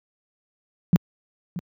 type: tone with echo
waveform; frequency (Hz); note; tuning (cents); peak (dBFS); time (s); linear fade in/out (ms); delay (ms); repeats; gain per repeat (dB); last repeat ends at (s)
sine; 174.61; F3; 0; -11; 0.93-0.96; 0; 630; 1; -15; 1.59
effects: high-pass 100 Hz 12 dB/octave